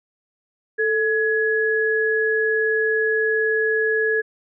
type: tone pair together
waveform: sine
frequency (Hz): 440.6 / 1682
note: A4 / G#6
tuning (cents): +2 / +22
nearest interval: octave + major seventh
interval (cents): 2320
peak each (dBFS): -20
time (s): 0.78-4.22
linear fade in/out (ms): 20
effects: none